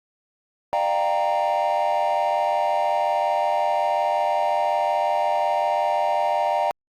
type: chord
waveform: triangle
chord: G minor seventh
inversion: second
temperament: equal with one note detuned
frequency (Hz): 599.7 / 698.5 / 784 / 932.3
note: D5 / F5 / G5 / Bb5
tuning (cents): +36 / 0 / 0 / 0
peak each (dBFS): -22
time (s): 0.73-6.71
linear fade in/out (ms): 0
effects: tanh soft clip ceiling -12 dBFS + Opus 48 kbps